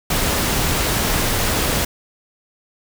pink noise, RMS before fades -19 dBFS, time 0.1-1.85 s, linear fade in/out 5 ms, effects none

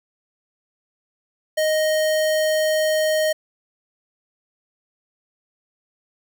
square tone, 622.3 Hz, D#5, in tune, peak -18 dBFS, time 1.57-3.33 s, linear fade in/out 10 ms, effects none

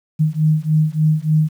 sine beating tone pair, 153.5 / 156.9 Hz, D#3 / D#3, -23 / +15 cents, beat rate 3.4 Hz, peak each -16 dBFS, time 0.19-1.49 s, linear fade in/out 20 ms, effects 8-bit

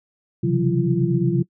sine tone cluster, 130 / 138.4 / 167.6 / 184 / 341.6 Hz, C3 / C#3 / E3 / F#3 / F4, -11 / -2 / +29 / -9 / -38 cents, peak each -23 dBFS, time 0.43-1.43 s, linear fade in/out 10 ms, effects noise-tail reverb RT60 0.1 s tail -21 dB re dry

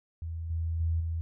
sine tone with level steps, 82.3 Hz, E2, 2 cents flat, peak -33 / -28 / -25 / -29 dBFS, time 0.22-1.21 s, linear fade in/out 0 ms, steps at 0.5 / 0.8 / 1 s, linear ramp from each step 5 ms, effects none

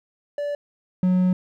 triangle tone pair in turn, 580 / 183.07 Hz, D5 / F#3, -22 / -18 cents, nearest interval octave + minor sixth, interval 1996 cents, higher first, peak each -22 / -14 dBFS, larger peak second, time 0.38-0.55 / 1.03-1.33 s, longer second, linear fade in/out 2 ms, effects none

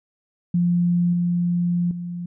sine tone with level steps, 174.61 Hz, F3, in tune, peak -16 / -18 / -27 dBFS, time 0.54-2.26 s, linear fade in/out 5 ms, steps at 1.13 / 1.91 s, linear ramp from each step 2 ms, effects none

